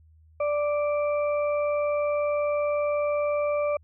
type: harmonic tone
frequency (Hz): 587.3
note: D5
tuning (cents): 0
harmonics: 1 / 2 / 4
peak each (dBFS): -23 / -33 / -38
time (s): 0.4-3.77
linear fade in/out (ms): 5
effects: added 79 Hz sine -53 dBFS peak until 3.83 s